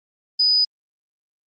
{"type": "tone", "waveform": "sine", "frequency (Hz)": 4978, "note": "D#8", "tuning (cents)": 0, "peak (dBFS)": -14, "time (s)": [0.39, 0.65], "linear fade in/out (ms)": 10, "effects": ["Opus 24 kbps"]}